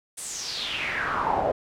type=noise with band-pass filter sweep; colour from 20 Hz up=brown; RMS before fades=-28 dBFS; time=0.17-1.52 s; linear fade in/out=10 ms; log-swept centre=9400 to 580 Hz; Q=4.5; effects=none